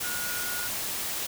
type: tone in noise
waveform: sine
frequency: 1442 Hz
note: F#6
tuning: 45 cents flat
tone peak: -35 dBFS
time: 0.03-0.68 s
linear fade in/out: 10 ms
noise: white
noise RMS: -32 dBFS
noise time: 0-1.27 s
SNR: -6 dB
effects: none